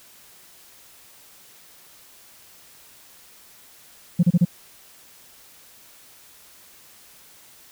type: tone bursts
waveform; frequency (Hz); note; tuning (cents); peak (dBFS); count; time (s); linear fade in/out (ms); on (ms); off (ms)
sine; 174.61; F3; 0; -10; 4; 4.19-4.451; 10; 42; 31
effects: tanh soft clip ceiling -10 dBFS + white hiss -50 dBFS RMS until 7.71 s